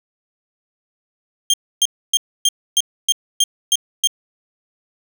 25% pulse tone bursts, 3196 Hz, G7, 33 cents sharp, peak -8 dBFS, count 9, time 1.5-4.073 s, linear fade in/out 2 ms, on 37 ms, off 280 ms, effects none

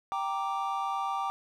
triangle chord, G minor, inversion none, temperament equal, 784 / 932.3 / 1174.7 Hz, G5 / Bb5 / D6, 0 / 0 / 0 cents, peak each -31 / -34 / -31 dBFS, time 0.12-1.3 s, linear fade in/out 0 ms, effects none

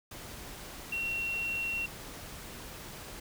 sine tone in noise, 2733 Hz, F7, 38 cents flat, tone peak -31 dBFS, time 0.92-1.86 s, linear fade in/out 5 ms, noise pink, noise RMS -45 dBFS, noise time 0.11-3.2 s, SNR +11 dB, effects none

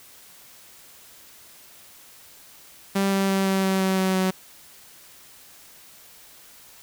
sawtooth tone with pitch steps, 196 / 194.76 / 193.53 / 192.3 / 191.08 / 189.87 / 188.67 / 187.47 Hz, G3 / G3 / G3 / G3 / G3 / F#3 / F#3 / F#3, 0 / -11 / -22 / -33 / -44 / +45 / +34 / +23 cents, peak -16 dBFS, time 2.95-4.31 s, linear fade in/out 10 ms, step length 170 ms, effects white hiss -49 dBFS RMS until 6.82 s

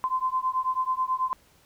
sine beating tone pair, 1028 / 1037.2 Hz, C6 / C6, -31 / -15 cents, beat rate 9.2 Hz, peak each -27 dBFS, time 0.04-1.33 s, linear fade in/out 0 ms, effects pink hiss -60 dBFS RMS until 1.65 s

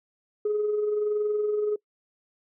sine tone with amplitude modulation, 420.2 Hz, G#4, 20 cents sharp, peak -20 dBFS, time 0.45-1.76 s, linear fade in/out 5 ms, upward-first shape sine, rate 21.3 Hz, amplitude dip 40%, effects noise-tail reverb RT60 0.1 s tail -24 dB re dry + tanh soft clip ceiling -19 dBFS

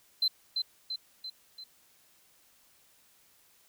sine tone with echo, 4075 Hz, C8, 47 cents flat, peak -22 dBFS, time 0.22-0.28 s, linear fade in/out 5 ms, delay 340 ms, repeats 4, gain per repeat -5 dB, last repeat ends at 1.64 s, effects tanh soft clip ceiling -21 dBFS + white hiss -64 dBFS RMS until 3.68 s

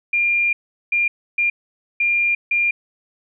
sine tone bursts at uneven times, 2400 Hz, D7, 37 cents sharp, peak -15 dBFS, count 5, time 0.13-0.53 / 0.92-1.08 / 1.38-1.5 / 2-2.35 / 2.51-2.71 s, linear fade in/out 5 ms, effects none

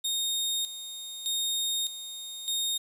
sawtooth tone with tremolo, 3700 Hz, A#7, 14 cents flat, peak -24 dBFS, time 0.04-2.78 s, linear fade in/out 10 ms, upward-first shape square, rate 0.82 Hz, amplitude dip 70%, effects resampled to 32000 Hz + 9-bit

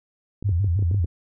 clicks, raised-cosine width 3 ms, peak -21 dBFS, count 8, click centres 0.426 / 0.492 / 0.644 / 0.792 / 0.825 / 0.913 / 0.945 / 1.044 s
sine tone with vibrato, 92.5 Hz, F#2, in tune, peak -18 dBFS, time 0.44-1.06 s, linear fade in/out 20 ms, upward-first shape square, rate 6.3 Hz, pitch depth 150 cents each way
effects none

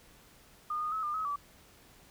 sine tone with pitch steps, 1220 / 1230 / 1290 / 1203 / 1278 / 1153 Hz, D#6 / D#6 / E6 / D6 / D#6 / D6, -34 / -20 / -38 / +41 / +46 / -32 cents, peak -31 dBFS, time 0.7-1.36 s, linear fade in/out 5 ms, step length 110 ms, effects pink hiss -59 dBFS RMS until 2.1 s

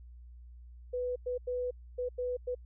sine tone bursts at uneven times, 496.3 Hz, B4, 8 cents sharp, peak -31 dBFS, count 6, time 0.93-1.16 / 1.26-1.38 / 1.47-1.71 / 1.98-2.09 / 2.18-2.37 / 2.47-2.55 s, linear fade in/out 10 ms, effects added 60 Hz sine -48 dBFS peak until 2.65 s

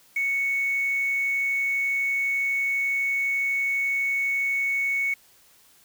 sine tone with quantisation, 2217 Hz, C#7, in tune, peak -22 dBFS, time 0.16-5.14 s, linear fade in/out 5 ms, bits 7, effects white hiss -57 dBFS RMS until 5.84 s

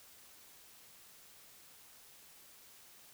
silence, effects white hiss -59 dBFS RMS until 3.13 s

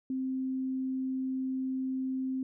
sine tone, 261.6 Hz, C4, in tune, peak -30 dBFS, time 0.1-2.43 s, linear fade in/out 2 ms, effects none

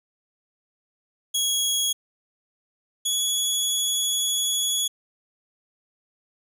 20% pulse tone pair in turn, 3322 / 3372 Hz, G#7 / G#7, 0 / +26 cents, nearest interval unison, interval 26 cents, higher second, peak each -16 dBFS, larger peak neither, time 1.34-1.93 / 3.05-4.88 s, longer second, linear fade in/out 10 ms, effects none

